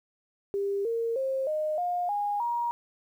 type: tone with pitch steps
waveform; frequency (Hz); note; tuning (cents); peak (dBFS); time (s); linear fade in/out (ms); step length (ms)
sine; 398.7 / 460.6 / 532.2 / 614.9 / 710.4 / 820.8 / 948.3; G4 / A#4 / C5 / D#5 / F5 / G#5 / A#5; +29 / -21 / +29 / -21 / +29 / -21 / +29; -26; 0.54-2.71; 0; 310
effects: 10-bit